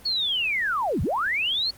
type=linear two-way sweep; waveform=sine; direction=down then up; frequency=4438 to 54.4 to 4438 Hz; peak=-22 dBFS; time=0.05-1.71 s; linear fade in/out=10 ms; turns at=1.02 s; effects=pink hiss -49 dBFS RMS until 1.77 s + Opus 24 kbps